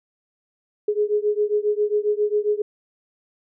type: beating tone pair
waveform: sine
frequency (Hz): 415.3 / 422.7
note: G#4 / G#4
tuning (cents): 0 / +31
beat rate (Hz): 7.4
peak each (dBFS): -21 / -22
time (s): 0.88-2.62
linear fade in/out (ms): 5
effects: none